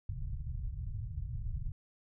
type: low-pass noise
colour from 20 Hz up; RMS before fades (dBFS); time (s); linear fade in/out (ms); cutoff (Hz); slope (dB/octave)
pink; -38; 0.09-1.72; 2; 140; 48
effects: none